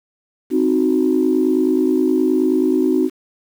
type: chord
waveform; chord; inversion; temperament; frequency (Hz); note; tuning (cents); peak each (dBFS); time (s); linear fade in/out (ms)
sine; C diminished; none; equal; 261.6 / 311.1 / 370; C4 / Eb4 / Gb4; 0 / 0 / 0; -17; 0.5-3.1; 50
effects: tanh soft clip ceiling -5 dBFS + 7-bit